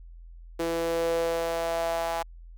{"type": "tone with high-pass filter sweep", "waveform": "sawtooth", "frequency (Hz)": 166.6, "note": "E3", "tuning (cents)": 19, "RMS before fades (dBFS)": -28, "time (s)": [0.59, 2.23], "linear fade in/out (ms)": 10, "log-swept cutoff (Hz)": [400, 770], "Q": 5.2, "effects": ["added 42 Hz sine -43 dBFS peak until 2.57 s"]}